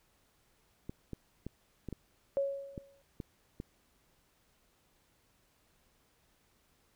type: clicks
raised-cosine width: 3 ms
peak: -27 dBFS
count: 8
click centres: 0.895 / 1.133 / 1.466 / 1.887 / 1.927 / 2.778 / 3.202 / 3.601 s
type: tone with exponential decay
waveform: sine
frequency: 554 Hz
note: C#5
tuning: 1 cent flat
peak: -26 dBFS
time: 2.37-3.02 s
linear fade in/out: 0 ms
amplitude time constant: 140 ms
effects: pink hiss -71 dBFS RMS until 6.95 s